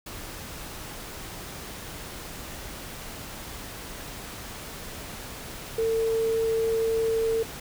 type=tone in noise; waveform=sine; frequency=450.5 Hz; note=A4; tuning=41 cents sharp; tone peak=-22 dBFS; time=5.78-7.43 s; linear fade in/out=5 ms; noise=pink; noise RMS=-39 dBFS; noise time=0.06-7.6 s; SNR=+14 dB; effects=none